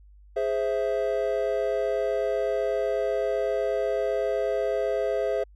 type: chord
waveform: triangle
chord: Ab augmented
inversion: none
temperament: equal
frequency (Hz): 415.3 / 523.3 / 659.3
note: Ab4 / C5 / E5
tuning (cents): 0 / 0 / 0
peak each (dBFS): -26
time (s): 0.36-5.44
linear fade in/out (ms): 10
effects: added 50 Hz sine -49 dBFS peak until 5.55 s